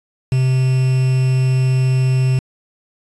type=tone with quantisation; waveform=triangle; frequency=129.6 Hz; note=C3; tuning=16 cents flat; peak=-10 dBFS; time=0.32-2.39 s; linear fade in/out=2 ms; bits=5; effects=resampled to 22050 Hz